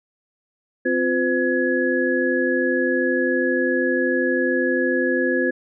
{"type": "tone cluster", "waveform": "sine", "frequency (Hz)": [259.1, 351.7, 509, 1683], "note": ["C4", "F4", "C5", "G#6"], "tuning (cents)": [-17, 12, -48, 23], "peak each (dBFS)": -23, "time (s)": [0.85, 5.51], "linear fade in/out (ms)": 10, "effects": []}